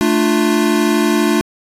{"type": "chord", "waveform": "square", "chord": "D minor", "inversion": "second", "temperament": "equal with one note detuned", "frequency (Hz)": [220, 297.1, 349.2], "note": ["A3", "D4", "F4"], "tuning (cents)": [0, 20, 0], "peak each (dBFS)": -17, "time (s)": [0.01, 1.41], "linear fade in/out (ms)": 0, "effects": ["resampled to 32000 Hz"]}